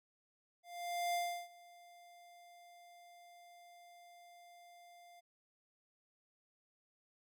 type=tone with ADSR envelope; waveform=square; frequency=698.5 Hz; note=F5; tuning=in tune; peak=-34 dBFS; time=0.63-5.21 s; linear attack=510 ms; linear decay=340 ms; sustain=-24 dB; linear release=19 ms; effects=none